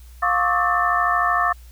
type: tone cluster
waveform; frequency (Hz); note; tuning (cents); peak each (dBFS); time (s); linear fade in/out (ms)
sine; 706 / 1094 / 1167 / 1287 / 1781; F5 / C#6 / D6 / E6 / A6; +19 / -23 / -11 / -42 / +21; -23; 0.22-1.53; 10
effects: added 60 Hz sine -40 dBFS peak until 1.71 s + white hiss -54 dBFS RMS until 1.71 s